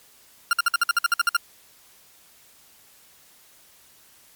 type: tone bursts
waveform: 40% pulse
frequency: 1396.9 Hz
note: F6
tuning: in tune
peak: -15 dBFS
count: 12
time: 0.51-1.367 s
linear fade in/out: 2 ms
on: 21 ms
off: 55 ms
effects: white hiss -54 dBFS RMS until 4.35 s + MP3 96 kbps